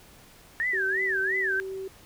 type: tone with vibrato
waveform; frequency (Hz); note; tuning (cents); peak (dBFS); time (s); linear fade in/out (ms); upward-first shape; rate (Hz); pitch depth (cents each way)
sine; 1760; A6; 0; -24; 0.6-1.6; 0; sine; 2.9; 240
type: tone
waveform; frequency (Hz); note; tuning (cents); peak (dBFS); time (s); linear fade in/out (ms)
sine; 382.8; G4; -41; -32; 0.73-1.88; 5
effects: pink hiss -53 dBFS RMS until 2.05 s